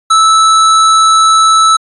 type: tone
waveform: square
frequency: 1311 Hz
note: E6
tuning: 10 cents flat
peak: -5 dBFS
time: 0.1-1.77 s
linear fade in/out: 10 ms
effects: resampled to 24000 Hz